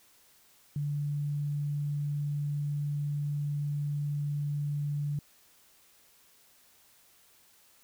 sine tone, 145.6 Hz, D3, 15 cents flat, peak -29 dBFS, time 0.76-5.19 s, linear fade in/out 2 ms, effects white hiss -62 dBFS RMS until 7.83 s

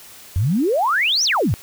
sine exponential two-way sweep, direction up then down, 82.41 to 6200 to 82.41 Hz, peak -15 dBFS, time 0.36-1.54 s, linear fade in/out 0 ms, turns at 1.24 s, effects white hiss -42 dBFS RMS until 1.62 s

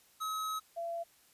square / sine tone pair in turn, 1279 / 677.5 Hz, D#6 / E5, +47 / +47 cents, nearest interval major seventh, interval 1100 cents, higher first, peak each -35 / -35 dBFS, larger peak neither, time 0.2-0.6 / 0.76-1.04 s, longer first, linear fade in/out 20 ms, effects white hiss -65 dBFS RMS until 1.33 s + resampled to 32000 Hz

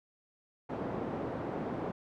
pink band-pass noise, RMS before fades -37 dBFS, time 0.69-1.92 s, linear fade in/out 10 ms, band 180 to 770 Hz, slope 12 dB/octave, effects none

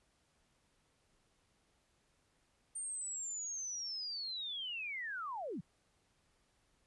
sine linear sweep, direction down, 8870 to 130.81 Hz, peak -39 dBFS, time 2.75-5.61 s, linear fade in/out 10 ms, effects pink hiss -75 dBFS RMS until 6.86 s + resampled to 24000 Hz

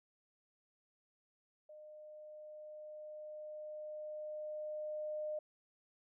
sine tone with level ramp, 609 Hz, D#5, 37 cents flat, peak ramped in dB -52 to -37 dBFS, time 1.69-5.39 s, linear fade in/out 5 ms, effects none

